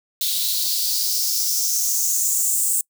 blue noise with high-pass filter sweep, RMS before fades -21 dBFS, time 0.21-2.81 s, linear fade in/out 2 ms, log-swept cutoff 3700 to 8200 Hz, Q 4.4, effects noise-tail reverb RT60 0.1 s tail -26 dB re dry

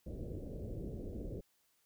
pink low-pass noise, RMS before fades -43 dBFS, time 0.06-1.41 s, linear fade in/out 10 ms, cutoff 560 Hz, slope 48 dB/octave, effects white hiss -75 dBFS RMS until 1.85 s

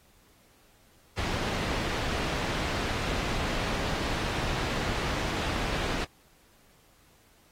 pink low-pass noise, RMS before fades -31 dBFS, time 1.17-6.05 s, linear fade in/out 10 ms, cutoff 4100 Hz, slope 12 dB/octave, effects pink hiss -62 dBFS RMS until 7.51 s + AAC 48 kbps

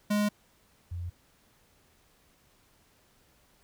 square / sine tone pair in turn, 207.7 / 87.33 Hz, G#3 / F2, 0 / 0 cents, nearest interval octave + minor third, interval 1500 cents, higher first, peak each -25 / -33 dBFS, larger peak first, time 0.1-0.29 / 0.91-1.1 s, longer neither, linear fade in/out 10 ms, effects pink hiss -65 dBFS RMS until 3.63 s

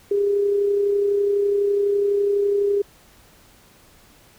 sine tone with amplitude modulation, 404.1 Hz, G#4, 47 cents flat, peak -15 dBFS, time 0.11-2.82 s, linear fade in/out 5 ms, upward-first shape sine, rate 32 Hz, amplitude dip 35%, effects pink hiss -52 dBFS RMS until 4.38 s

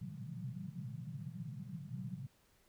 pink band-pass noise, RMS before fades -45 dBFS, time 0.01-2.27 s, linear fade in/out 5 ms, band 110 to 200 Hz, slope 96 dB/octave, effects pink hiss -71 dBFS RMS until 2.68 s

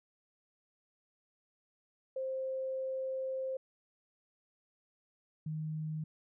sine tone pair in turn, 526 / 155.7 Hz, C5 / D#3, +9 / +2 cents, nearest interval octave + major sixth, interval 2107 cents, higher first, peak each -34 / -35 dBFS, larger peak first, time 2.16-3.57 / 5.46-6.04 s, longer first, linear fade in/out 5 ms, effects none

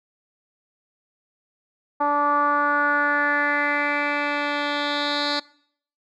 10% pulse tone with low-pass filter sweep, 290.5 Hz, D4, 19 cents flat, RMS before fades -22 dBFS, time 2-5.4 s, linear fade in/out 10 ms, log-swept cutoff 1000 to 4300 Hz, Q 4.5, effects noise-tail reverb RT60 0.6 s tail -21 dB re dry

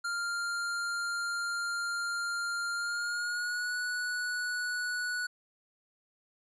square tone with pitch glide, 1396.9 to 1472.3 Hz, F6 to F#6, 0 to -9 cents, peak -32 dBFS, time 0.04-5.27 s, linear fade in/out 10 ms, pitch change +91 cents, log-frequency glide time 2.75-3.76 s, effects resampled to 22050 Hz

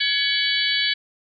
harmonic tone with a mistuned harmonic, 562 Hz, C#5, 24 cents sharp, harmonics 3 / 4 / 5 / 6 / 7 / 8, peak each -26 / -26 / -26 / -26 / -26 / -26 dBFS, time 0-0.94 s, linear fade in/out 10 ms, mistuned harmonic 5, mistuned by +120 cents, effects none

